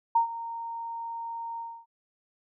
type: tone with ADSR envelope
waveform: sine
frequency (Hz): 924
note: A#5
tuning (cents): -16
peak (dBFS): -17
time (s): 0.15-1.86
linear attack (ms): 8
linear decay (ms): 110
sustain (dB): -16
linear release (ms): 270
effects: none